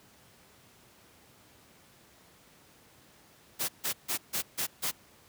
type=noise bursts; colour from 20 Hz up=white; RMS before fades=-31 dBFS; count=6; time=3.59-4.916 s; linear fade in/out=20 ms; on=96 ms; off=150 ms; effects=pink hiss -59 dBFS RMS until 5.28 s + high-pass 80 Hz 12 dB/octave